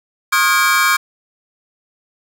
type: tone cluster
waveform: square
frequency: 1076 / 1241 / 1420 / 1635 / 2318 Hz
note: C6 / D#6 / F6 / G#6 / D7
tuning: +48 / -5 / +28 / -28 / -23 cents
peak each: -19 dBFS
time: 0.32-0.97 s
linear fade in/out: 10 ms
effects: none